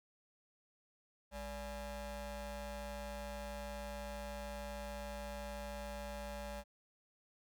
30% pulse ring-modulated tone, 261.1 Hz, C4, 3 cents flat, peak -37 dBFS, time 1.31-6.64 s, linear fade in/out 50 ms, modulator 318 Hz, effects none

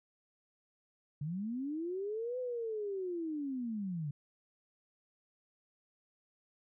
sine linear two-way sweep, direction up then down, 138.59 to 510 to 138.59 Hz, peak -35 dBFS, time 1.21-4.11 s, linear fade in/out 5 ms, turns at 2.39 s, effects none

